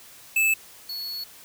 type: tone pair in turn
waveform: square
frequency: 2620 / 4389 Hz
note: E7 / C#8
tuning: -11 / -18 cents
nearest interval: major sixth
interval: 893 cents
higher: second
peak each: -19 / -31 dBFS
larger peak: first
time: 0.36-0.54 / 0.89-1.24 s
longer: second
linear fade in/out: 5 ms
effects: white hiss -48 dBFS RMS until 1.44 s